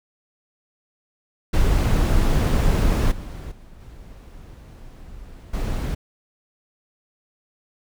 brown noise with level steps, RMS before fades -17 / -33 / -44 / -41 / -24 dBFS, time 1.53-5.95 s, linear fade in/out 10 ms, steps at 3.11 / 3.51 / 3.8 / 5.53 s, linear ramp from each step 10 ms, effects none

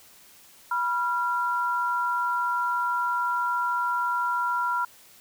sine tone pair together, 976.9 / 1380 Hz, B5 / F6, -19 / -21 cents, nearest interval tritone, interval 598 cents, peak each -26 dBFS, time 0.71-4.85 s, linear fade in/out 5 ms, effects white hiss -53 dBFS RMS until 5.2 s

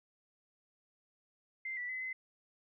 sine tone with pitch steps, 2084 / 1963 / 2025 / 2045 Hz, C7 / B6 / B6 / C7, -7 / -11 / +43 / -40 cents, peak -37 dBFS, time 1.65-2.13 s, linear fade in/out 5 ms, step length 120 ms, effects none

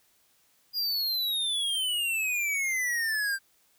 square exponential sweep, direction down, 4893 to 1568 Hz, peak -27 dBFS, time 0.73-3.39 s, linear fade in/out 50 ms, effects white hiss -66 dBFS RMS until 3.78 s

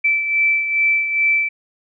sine beating tone pair, 2324 / 2326.4 Hz, D7 / D7, -19 / -17 cents, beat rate 2.4 Hz, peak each -15 / -23 dBFS, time 0.04-1.49 s, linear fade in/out 10 ms, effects none

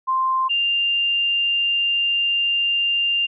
sine tone pair in turn, 1046.5 / 2794 Hz, C6 / F7, 0 / 0 cents, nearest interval octave + perfect fourth, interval 1700 cents, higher second, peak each -17 dBFS, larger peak neither, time 0.07-0.49 / 0.49-3.27 s, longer second, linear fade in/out 20 ms, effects none

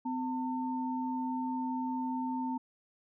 sine tone pair together, 255.6 / 901.2 Hz, C4 / A5, -40 / +41 cents, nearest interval octave + minor seventh, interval 2181 cents, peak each -33 / -36 dBFS, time 0.05-2.58 s, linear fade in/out 10 ms, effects none

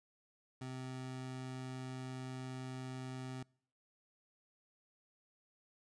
25% pulse tone, 129.4 Hz, C3, 19 cents flat, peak -39 dBFS, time 0.61-3.43 s, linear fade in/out 5 ms, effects noise-tail reverb RT60 0.6 s tail -26 dB re dry + resampled to 22050 Hz

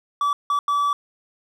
triangle tone bursts at uneven times, 1151 Hz, D6, 35 cents flat, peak -16 dBFS, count 3, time 0.21-0.33 / 0.5-0.59 / 0.68-0.93 s, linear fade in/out 2 ms, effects none

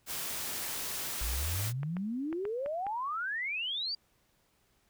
white noise, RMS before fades -37 dBFS, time 0.06-1.73 s, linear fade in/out 50 ms
sine exponential sweep, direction up, 51.91 to 4800 Hz, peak -32 dBFS, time 1.21-3.95 s, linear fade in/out 5 ms
clicks, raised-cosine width 0.5 ms, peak -28 dBFS, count 7, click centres 1.334 / 1.832 / 1.968 / 2.328 / 2.453 / 2.661 / 2.867 s
effects pink hiss -71 dBFS RMS until 4.89 s

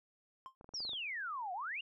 triangle tone with exponential decay, 1053 Hz, C6, 11 cents sharp, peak -40 dBFS, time 0.46-0.55 s, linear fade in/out 0 ms, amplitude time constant 19 ms
clicks, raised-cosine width 1 ms, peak -40 dBFS, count 8, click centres 0.611 / 0.644 / 0.691 / 0.738 / 0.804 / 0.851 / 0.893 / 0.933 s
sine exponential two-way sweep, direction down then up, 5770 to 698.5 to 2926 Hz, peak -38 dBFS, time 0.74-1.81 s, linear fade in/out 5 ms, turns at 1.53 s
effects none

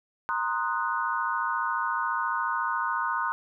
sine chord, C half-diminished seventh, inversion third, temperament equal, 932.3 / 1046.5 / 1244.5 / 1480 Hz, Bb5 / C6 / Eb6 / Gb6, 0 / 0 / 0 / 0 cents, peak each -31 dBFS, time 0.29-3.32 s, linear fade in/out 0 ms, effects none

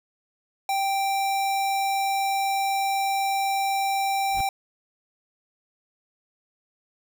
square tone, 784 Hz, G5, in tune, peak -23 dBFS, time 0.69-4.49 s, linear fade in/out 2 ms
brown noise with exponential growth, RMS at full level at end -28 dBFS, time 4.28-4.41 s, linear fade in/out 5 ms, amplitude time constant 27 ms
effects none

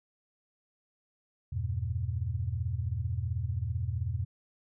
sine chord, E minor, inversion none, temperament equal with one note detuned, 82.41 / 98 / 120.79 Hz, E2 / G2 / B2, 0 / 0 / -38 cents, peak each -34 dBFS, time 1.52-4.25 s, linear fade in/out 10 ms, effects none

